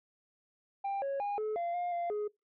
sine tone with pitch steps, 792 / 552 / 815 / 430.1 / 689 / 707 / 692 / 418.5 Hz, G5 / C#5 / G#5 / A4 / F5 / F5 / F5 / G#4, +18 / -7 / -33 / -39 / -24 / +21 / -16 / +13 cents, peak -29 dBFS, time 0.84-2.28 s, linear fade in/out 10 ms, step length 180 ms, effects noise-tail reverb RT60 0.2 s tail -25 dB re dry + tanh soft clip ceiling -31 dBFS

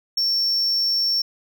triangle tone, 5450 Hz, F8, 43 cents flat, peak -17 dBFS, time 0.17-1.22 s, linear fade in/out 5 ms, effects none

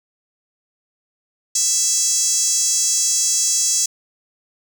5% pulse tone with high-pass filter, 662 Hz, E5, 7 cents sharp, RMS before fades -18 dBFS, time 1.55-3.86 s, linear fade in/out 5 ms, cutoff 6500 Hz, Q 3.1, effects none

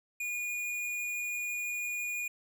sine tone with hard clipping, 2442 Hz, D#7, 33 cents flat, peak -34 dBFS, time 0.2-2.28 s, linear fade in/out 5 ms, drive 15 dB, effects none

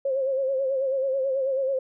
sine tone with vibrato, 535 Hz, C5, 38 cents sharp, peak -22 dBFS, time 0.05-1.79 s, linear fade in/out 5 ms, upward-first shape sine, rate 9.2 Hz, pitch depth 58 cents each way, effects none

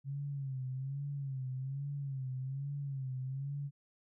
sine tone with vibrato, 135.7 Hz, C#3, 36 cents flat, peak -36 dBFS, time 0.04-3.71 s, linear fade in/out 50 ms, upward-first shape sine, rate 1.2 Hz, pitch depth 87 cents each way, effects none

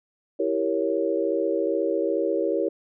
sine chord, E diminished seventh, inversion none, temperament equal, 329.6 / 392 / 466.2 / 554.4 Hz, E4 / G4 / Bb4 / Db5, 0 / 0 / 0 / 0 cents, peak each -27 dBFS, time 0.39-2.69 s, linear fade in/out 10 ms, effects none

